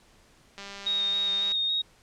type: click train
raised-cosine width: 0.2 ms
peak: -24 dBFS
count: 188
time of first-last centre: 0.58-1.52 s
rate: 199 Hz
type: tone with vibrato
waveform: sine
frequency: 3729 Hz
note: A#7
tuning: in tune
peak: -24 dBFS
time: 0.86-1.82 s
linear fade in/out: 10 ms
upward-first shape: square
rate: 3.6 Hz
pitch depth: 15 cents each way
effects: pink hiss -59 dBFS RMS until 2.02 s + low-pass 9000 Hz 12 dB/octave